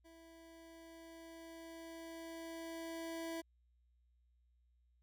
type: tone with level ramp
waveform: 25% pulse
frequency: 329.6 Hz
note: E4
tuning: in tune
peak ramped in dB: -55 to -37 dBFS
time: 0.04-3.42 s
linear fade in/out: 20 ms
effects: added 60 Hz sine -70 dBFS peak until 5.02 s